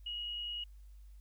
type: tone with amplitude modulation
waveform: sine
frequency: 2891 Hz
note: F#7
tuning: 41 cents flat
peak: -36 dBFS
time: 0.06-0.64 s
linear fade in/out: 5 ms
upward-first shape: sine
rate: 110 Hz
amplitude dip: 30%
effects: added 50 Hz sine -51 dBFS peak until 1.2 s + white hiss -75 dBFS RMS until 1.2 s